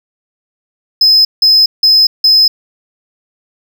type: tone bursts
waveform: triangle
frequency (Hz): 5100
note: D#8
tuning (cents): +42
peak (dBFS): -3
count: 4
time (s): 1.01-2.48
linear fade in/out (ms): 5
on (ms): 240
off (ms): 170
effects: 7-bit